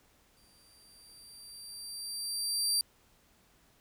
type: tone with exponential growth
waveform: 25% pulse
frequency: 4699 Hz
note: D8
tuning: in tune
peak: -21 dBFS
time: 0.37-2.81 s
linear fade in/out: 1 ms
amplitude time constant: 530 ms
effects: pink hiss -66 dBFS RMS until 3.8 s

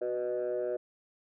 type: chord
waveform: sine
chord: B major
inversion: second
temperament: equal with one note detuned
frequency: 370 / 493.9 / 613.3 Hz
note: F#4 / B4 / D#5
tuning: 0 / 0 / -25 cents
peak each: -33 dBFS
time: 0.01-0.77 s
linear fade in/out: 10 ms
effects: tanh soft clip ceiling -25 dBFS

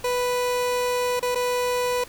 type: tone with dropouts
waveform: 30% pulse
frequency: 493.9 Hz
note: B4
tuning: in tune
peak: -19 dBFS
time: 0.04-2.04 s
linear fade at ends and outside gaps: 5 ms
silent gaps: 1.196-1.226 / 1.349-1.355 s
effects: pink hiss -45 dBFS RMS until 2.08 s

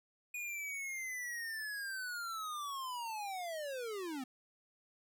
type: linear sweep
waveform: square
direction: down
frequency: 2468 to 246.9 Hz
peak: -40 dBFS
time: 0.34-4.24 s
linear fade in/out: 5 ms
effects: none

